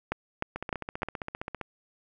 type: two click trains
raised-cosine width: 0.5 ms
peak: -19 / -13 dBFS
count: 17 / 4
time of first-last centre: 0.56-1.613 / 0.12-1.032 s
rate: 15.2 / 3.29 Hz
effects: none